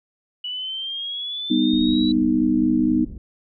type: exponential sweep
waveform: sine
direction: up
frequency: 2942 to 3949 Hz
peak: -26 dBFS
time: 0.44-2.12 s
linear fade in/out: 5 ms
type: chord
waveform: sine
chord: G augmented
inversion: none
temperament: equal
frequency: 196 / 246.9 / 311.1 Hz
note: G3 / B3 / D#4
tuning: 0 / 0 / 0 cents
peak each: -25 / -19 / -19 dBFS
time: 1.5-3.05 s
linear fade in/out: 10 ms
type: low-pass noise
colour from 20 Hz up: pink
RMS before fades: -36 dBFS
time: 1.73-3.18 s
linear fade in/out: 2 ms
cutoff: 290 Hz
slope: 24 dB/octave
effects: none